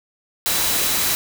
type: tone in noise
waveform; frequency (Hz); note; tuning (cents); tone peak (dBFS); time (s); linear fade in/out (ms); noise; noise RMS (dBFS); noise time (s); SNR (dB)
sine; 3951; B7; 0; -30; 0.46-1.15; 0; white; -20; 0.46-1.15; -13
effects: none